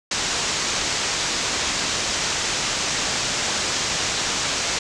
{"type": "low-pass noise", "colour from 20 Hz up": "white", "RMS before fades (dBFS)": -24, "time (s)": [0.11, 4.79], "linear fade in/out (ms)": 5, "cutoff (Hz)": 7400, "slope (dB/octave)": 48, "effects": []}